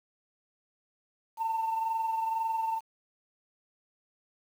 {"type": "tone pair together", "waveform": "sine", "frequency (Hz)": [896, 918], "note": ["A5", "A#5"], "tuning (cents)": [31, -27], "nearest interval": "unison", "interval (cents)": 42, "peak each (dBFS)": [-27, -36], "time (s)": [1.37, 2.81], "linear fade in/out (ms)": 50, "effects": ["tanh soft clip ceiling -24 dBFS", "9-bit"]}